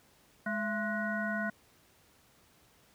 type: harmonic tone with a mistuned harmonic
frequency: 210.3 Hz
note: G#3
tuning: 22 cents sharp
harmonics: 1 / 3 / 5 / 7 / 9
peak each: -35 / -38 / -44 / -35 / -42 dBFS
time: 0.46-1.5 s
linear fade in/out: 5 ms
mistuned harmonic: 3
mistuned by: +110 cents
effects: pink hiss -64 dBFS RMS until 2.94 s + high-pass 60 Hz 12 dB/octave